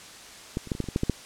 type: clicks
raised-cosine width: 3 ms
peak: -14 / -28 / -13 / -23 / -13 / -27 / -19 / -10 / -11 / -9 dBFS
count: 10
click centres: 0.571 / 0.673 / 0.718 / 0.751 / 0.803 / 0.841 / 0.887 / 0.961 / 1.034 / 1.097 s
effects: white hiss -45 dBFS RMS until 1.25 s + low-pass 8000 Hz 12 dB/octave